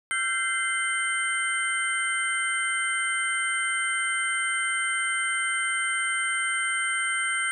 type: tone cluster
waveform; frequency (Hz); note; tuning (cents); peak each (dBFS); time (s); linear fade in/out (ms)
sine; 1357 / 1566 / 2077 / 3087 / 8670; E6 / G6 / C7 / G7 / C#9; +50 / -2 / -13 / -27 / -39; -32 / -29 / -28 / -36 / -32; 0.11-7.51; 0
effects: none